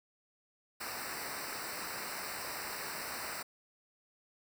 pink noise with comb filter, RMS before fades -41 dBFS, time 0.8-3.43 s, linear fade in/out 10 ms, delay 0.3 ms, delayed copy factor -1, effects none

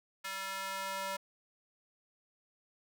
square tone with high-pass filter sweep, 193.5 Hz, G3, 22 cents flat, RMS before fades -39 dBFS, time 0.24-1.17 s, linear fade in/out 10 ms, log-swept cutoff 1500 to 780 Hz, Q 1.3, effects none

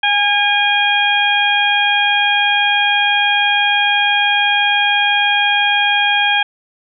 harmonic tone with a mistuned harmonic, 814 Hz, G#5, 35 cents flat, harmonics 1 / 2 / 3 / 4, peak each -17 / -17 / -17 / -17 dBFS, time 0.03-6.43 s, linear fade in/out 5 ms, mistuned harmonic 1, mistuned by +16 cents, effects none

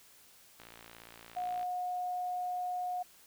click train, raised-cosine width 0.3 ms, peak -34 dBFS, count 60, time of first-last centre 0.6-1.63 s, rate 57.3 Hz
sine tone, 723 Hz, F#5, 40 cents flat, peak -33 dBFS, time 1.36-3.03 s, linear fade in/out 10 ms
effects white hiss -60 dBFS RMS until 3.26 s

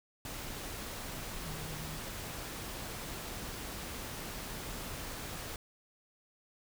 sine tone in noise, 155.56 Hz, D#3, in tune, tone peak -44 dBFS, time 1.46-1.97 s, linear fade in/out 2 ms, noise pink, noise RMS -42 dBFS, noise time 0.25-5.56 s, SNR -5 dB, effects none

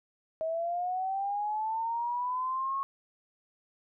sine linear sweep, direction up, 635 to 1100 Hz, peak -29 dBFS, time 0.41-2.83 s, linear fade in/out 0 ms, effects none

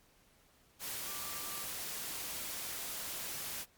sine tone in noise, 1174.7 Hz, D6, in tune, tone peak -50 dBFS, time 1.05-1.67 s, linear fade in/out 50 ms, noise white, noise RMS -41 dBFS, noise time 0.79-3.66 s, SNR -12 dB, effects pink hiss -67 dBFS RMS until 3.77 s + MP3 96 kbps

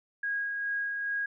sine tone with tremolo, 1641 Hz, G#6, 21 cents flat, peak -28 dBFS, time 0.23-1.26 s, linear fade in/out 5 ms, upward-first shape sine, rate 2.4 Hz, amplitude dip 30%, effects none

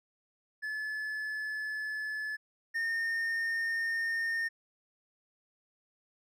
triangle tone pair in turn, 1725 / 1827.6 Hz, A6 / A#6, -35 / -35 cents, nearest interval minor second, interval 100 cents, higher second, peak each -32 / -28 dBFS, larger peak second, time 0.62-2.37 / 2.74-4.49 s, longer neither, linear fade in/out 20 ms, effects none

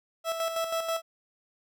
30% pulse tone with tremolo, 658 Hz, E5, 3 cents flat, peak -24 dBFS, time 0.24-1.02 s, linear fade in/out 50 ms, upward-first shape square, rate 6.2 Hz, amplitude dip 50%, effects none

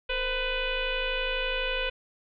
sine tone with frequency modulation, 1502 Hz, F#6, 26 cents sharp, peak -26 dBFS, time 0.09-1.9 s, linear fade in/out 10 ms, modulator 492 Hz, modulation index 3.4, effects none

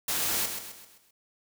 white noise with echo, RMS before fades -29 dBFS, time 0.08-0.46 s, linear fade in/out 5 ms, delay 130 ms, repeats 5, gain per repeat -7 dB, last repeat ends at 1.11 s, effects none

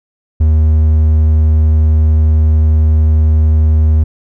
triangle tone, 77.78 Hz, D#2, in tune, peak -4 dBFS, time 0.4-4.04 s, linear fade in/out 10 ms, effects none

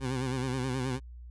20% pulse tone with vibrato, 129.2 Hz, C3, 21 cents flat, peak -25 dBFS, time 0-1 s, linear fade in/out 50 ms, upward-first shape sine, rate 9.4 Hz, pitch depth 75 cents each way, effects added 60 Hz sine -43 dBFS peak until 1.3 s + resampled to 24000 Hz

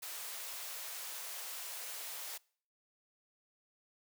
white high-pass noise, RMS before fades -44 dBFS, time 0.02-2.38 s, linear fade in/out 10 ms, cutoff 490 Hz, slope 24 dB/octave, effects noise-tail reverb RT60 0.5 s tail -24 dB re dry

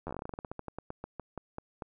slowing click train, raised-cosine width 1 ms, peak -24 dBFS, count 24, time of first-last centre 0.07-1.822 s, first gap 11 ms, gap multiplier 1.15, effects none

